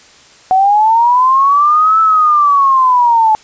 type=linear two-way sweep; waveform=sine; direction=up then down; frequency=740 to 1318.5 to 857 Hz; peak=-6 dBFS; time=0.51-3.35 s; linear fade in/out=0 ms; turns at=2 s; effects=white hiss -42 dBFS RMS until 3.43 s + resampled to 16000 Hz